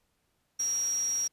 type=tone in noise; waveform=sine; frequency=5670 Hz; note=F8; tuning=25 cents sharp; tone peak=-27 dBFS; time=0.59-1.28 s; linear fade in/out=10 ms; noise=white; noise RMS=-45 dBFS; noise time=0.59-1.28 s; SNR=+15 dB; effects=pink hiss -75 dBFS RMS until 1.32 s + resampled to 32000 Hz